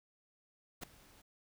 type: noise with ADSR envelope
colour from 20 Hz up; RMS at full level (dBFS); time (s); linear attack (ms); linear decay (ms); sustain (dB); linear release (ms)
pink; -41; 0.81-1.22; 23; 6; -21; 8
effects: none